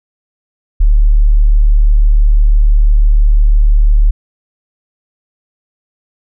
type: tone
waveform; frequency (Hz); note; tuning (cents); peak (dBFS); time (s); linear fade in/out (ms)
sine; 37; D1; +14; -4; 0.8-4.11; 10
effects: none